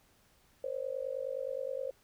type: tone with amplitude modulation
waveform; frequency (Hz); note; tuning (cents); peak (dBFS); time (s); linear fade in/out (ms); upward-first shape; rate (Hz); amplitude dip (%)
sine; 530; C5; +22; -30; 0.64-1.91; 2; sine; 49.6; 95
effects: pink hiss -67 dBFS RMS until 2.03 s